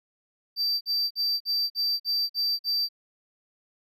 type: tone bursts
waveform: triangle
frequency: 4666 Hz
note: D8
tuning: 12 cents flat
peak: -22 dBFS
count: 8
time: 0.56-2.889 s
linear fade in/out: 50 ms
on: 250 ms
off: 47 ms
effects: none